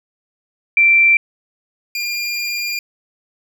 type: tone pair in turn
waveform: sine / 25% pulse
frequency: 2349 / 2403 Hz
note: D7 / D7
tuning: 0 / +39 cents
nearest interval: unison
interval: 39 cents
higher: second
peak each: -8 / -16 dBFS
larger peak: first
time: 0.77-1.17 / 1.95-2.79 s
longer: second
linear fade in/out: 2 ms
effects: none